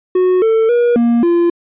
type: tone with pitch steps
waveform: triangle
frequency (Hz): 367 / 446.2 / 478.9 / 235.4 / 343.7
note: F#4 / A4 / A#4 / A#3 / F4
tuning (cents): -14 / +24 / +47 / +17 / -28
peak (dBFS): -7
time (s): 0.15-1.5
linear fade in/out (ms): 5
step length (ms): 270
effects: resampled to 8000 Hz